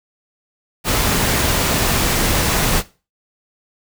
pink noise, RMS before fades -17 dBFS, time 0.84-2.83 s, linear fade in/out 50 ms, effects noise-tail reverb RT60 0.3 s tail -17 dB re dry

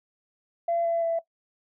sine tone with pitch steps, 680 / 673 / 666 Hz, F5 / E5 / E5, -46 / +36 / +18 cents, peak -22 dBFS, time 0.68-1.19 s, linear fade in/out 5 ms, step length 170 ms, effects noise-tail reverb RT60 0.1 s tail -17 dB re dry + tanh soft clip ceiling -18 dBFS

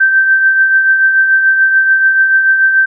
sine tone with tremolo, 1558 Hz, G6, 11 cents flat, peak -4 dBFS, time 0-2.86 s, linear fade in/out 10 ms, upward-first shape triangle, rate 6.9 Hz, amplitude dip 50%, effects none

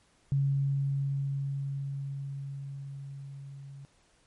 sine tone with level ramp, 138.59 Hz, C#3, in tune, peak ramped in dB -23 to -43 dBFS, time 0.32-3.85 s, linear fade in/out 0 ms, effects pink hiss -66 dBFS RMS until 4.26 s + MP3 48 kbps

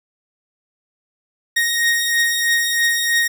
sawtooth beating tone pair, 1864.7 / 1867.8 Hz, A#6 / A#6, 0 / +3 cents, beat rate 3.1 Hz, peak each -19 / -13 dBFS, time 1.56-3.28 s, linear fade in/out 10 ms, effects none

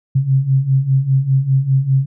sine beating tone pair, 131.4 / 136.4 Hz, C3 / C#3, +8 / -28 cents, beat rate 5 Hz, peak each -17 / -13 dBFS, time 0.15-2.06 s, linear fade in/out 10 ms, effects none

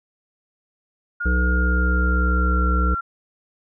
sine tone with pitch glide, 1423 to 1369.8 Hz, F6 to F6, +32 to -34 cents, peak -23 dBFS, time 1.2-3.01 s, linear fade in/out 10 ms, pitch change -66 cents, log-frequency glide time 1.37-2.68 s
harmonic tone, 61.74 Hz, B1, in tune, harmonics 1 / 3 / 5 / 7 / 8, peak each -17 / -27 / -31 / -34 / -35 dBFS, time 1.25-2.95 s, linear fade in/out 10 ms
effects none

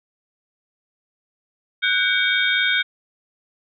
sine tone cluster, 1485 / 1589 / 2260 / 3237 / 3652 Hz, F#6 / G6 / C#7 / G#7 / A#7, +6 / +23 / +33 / -45 / -36 cents, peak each -21 / -26 / -22 / -25 / -24 dBFS, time 1.82-2.83 s, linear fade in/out 20 ms, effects none

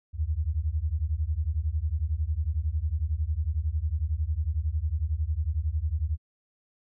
sine beating tone pair, 72.2 / 83.2 Hz, D2 / E2, -29 / +17 cents, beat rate 11 Hz, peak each -28 dBFS, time 0.13-6.18 s, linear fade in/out 50 ms, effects none

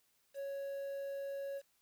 triangle tone with quantisation, 554.4 Hz, C#5, in tune, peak -37 dBFS, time 0.34-1.62 s, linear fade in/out 50 ms, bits 10, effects white hiss -75 dBFS RMS until 1.81 s

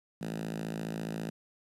5% pulse tone with high-pass filter, 54.7 Hz, A1, 9 cents flat, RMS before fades -37 dBFS, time 0.21-1.3 s, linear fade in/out 5 ms, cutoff 180 Hz, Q 4.3, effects resampled to 32000 Hz + 11-bit

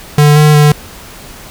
square tone with pitch steps, 148 / 150.9 / 148.5 Hz, D3 / D3 / D3, +14 / +47 / +20 cents, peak -4 dBFS, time 0.18-0.72 s, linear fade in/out 2 ms, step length 180 ms, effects pink hiss -32 dBFS RMS until 1.5 s

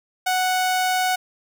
sawtooth tone, 740 Hz, F#5, in tune, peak -15 dBFS, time 0.26-1.16 s, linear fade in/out 10 ms, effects none

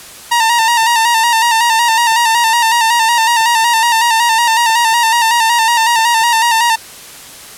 sawtooth tone with vibrato, 922 Hz, A#5, 19 cents flat, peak -5 dBFS, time 0.31-6.76 s, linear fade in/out 10 ms, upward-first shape square, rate 5.4 Hz, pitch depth 48 cents each way, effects white hiss -33 dBFS RMS until 7.57 s + low-pass 12000 Hz 12 dB/octave

